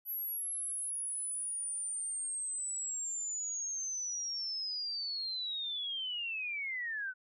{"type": "linear sweep", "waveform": "sine", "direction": "down", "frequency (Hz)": [11750, 1474], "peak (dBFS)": -35, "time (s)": [0.05, 7.14], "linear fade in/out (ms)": 50, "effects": []}